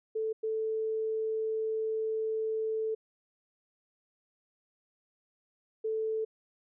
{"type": "tone bursts at uneven times", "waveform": "sine", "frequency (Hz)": 440, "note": "A4", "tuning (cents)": 0, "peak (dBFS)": -29, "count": 3, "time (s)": [[0.15, 0.33], [0.43, 2.95], [5.84, 6.25]], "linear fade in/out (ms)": 10, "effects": []}